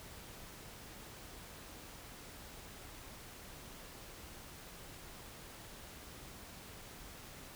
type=silence; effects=pink hiss -52 dBFS RMS until 7.55 s